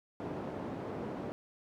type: band-pass noise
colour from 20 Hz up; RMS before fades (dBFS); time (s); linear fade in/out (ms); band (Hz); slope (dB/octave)
white; -40; 0.2-1.32; 0; 120 to 480; 12
effects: none